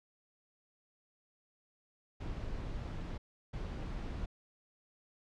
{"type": "noise bursts at uneven times", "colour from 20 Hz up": "brown", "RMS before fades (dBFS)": -40, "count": 2, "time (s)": [[2.2, 3.18], [3.53, 4.26]], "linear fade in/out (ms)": 10, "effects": ["low-pass 5000 Hz 12 dB/octave"]}